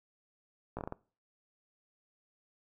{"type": "slowing click train", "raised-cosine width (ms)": 1, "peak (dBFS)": -24, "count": 6, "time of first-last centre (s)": [0.77, 0.924], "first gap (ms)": 17, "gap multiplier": 1.3, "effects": ["noise-tail reverb RT60 0.4 s tail -22 dB re dry"]}